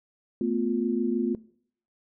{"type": "tone cluster", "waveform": "sine", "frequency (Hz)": [223.3, 249.7, 352], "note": ["A3", "B3", "F4"], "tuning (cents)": [26, 19, 14], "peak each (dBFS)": -28, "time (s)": [0.41, 1.35], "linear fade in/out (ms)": 2, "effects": ["noise-tail reverb RT60 0.6 s tail -21 dB re dry"]}